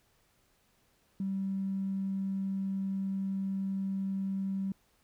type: tone with tanh clipping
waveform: triangle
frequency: 193.6 Hz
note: G3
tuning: 21 cents flat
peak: -30 dBFS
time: 1.2-4.72 s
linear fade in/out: 2 ms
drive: 2 dB
effects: pink hiss -70 dBFS RMS until 5.03 s